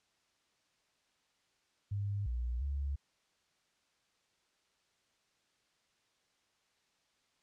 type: tone with pitch steps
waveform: sine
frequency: 101.1 / 60.2 / 69.9 Hz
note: G#2 / B1 / C#2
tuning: -46 / -44 / +15 cents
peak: -33 dBFS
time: 1.91-2.96 s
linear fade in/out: 10 ms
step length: 350 ms
effects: white hiss -75 dBFS RMS until 7.42 s + low-pass 6000 Hz 12 dB/octave